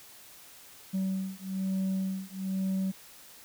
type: beating tone pair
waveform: sine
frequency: 190 / 191.1 Hz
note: F#3 / G3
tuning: +46 / -44 cents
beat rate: 1.1 Hz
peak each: -30 dBFS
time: 0.93-2.92 s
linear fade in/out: 20 ms
effects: tanh soft clip ceiling -26 dBFS + white hiss -52 dBFS RMS until 3.44 s